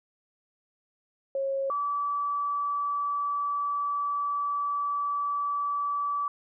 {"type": "tone pair in turn", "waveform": "sine", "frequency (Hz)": [544, 1152.7], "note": ["C#5", "D6"], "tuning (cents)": [-33, -33], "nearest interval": "octave + minor second", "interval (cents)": 1300, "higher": "second", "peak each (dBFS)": -26, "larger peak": "neither", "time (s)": [[1.35, 1.7], [1.7, 6.28]], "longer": "second", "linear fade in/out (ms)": 2, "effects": []}